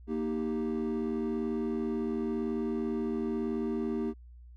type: chord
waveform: triangle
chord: Eb major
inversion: second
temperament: equal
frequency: 233.1 / 311.1 / 392 Hz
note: Bb3 / Eb4 / G4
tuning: 0 / 0 / 0 cents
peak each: -30 / -33 / -32 dBFS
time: 0.07-4.14 s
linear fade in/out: 50 ms
effects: tanh soft clip ceiling -21 dBFS + added 60 Hz sine -48 dBFS peak until 4.56 s